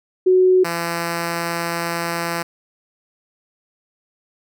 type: tone pair in turn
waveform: sine / 5% pulse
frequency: 370 / 169.45 Hz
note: F#4 / E3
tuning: 0 / +48 cents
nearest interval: octave + major second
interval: 1352 cents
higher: first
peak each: -10 dBFS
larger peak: neither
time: 0.26-0.64 / 0.64-2.43 s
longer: second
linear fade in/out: 10 ms
effects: none